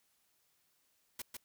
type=noise with echo; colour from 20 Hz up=white; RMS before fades=-42 dBFS; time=1.19-1.22 s; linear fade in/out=5 ms; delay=150 ms; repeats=1; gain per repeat=-3 dB; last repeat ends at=1.37 s; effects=white hiss -75 dBFS RMS until 1.44 s